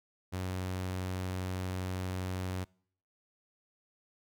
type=tone; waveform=sawtooth; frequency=92.5 Hz; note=F#2; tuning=in tune; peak=-30 dBFS; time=0.32-2.65 s; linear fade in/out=20 ms; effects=noise-tail reverb RT60 0.6 s tail -26 dB re dry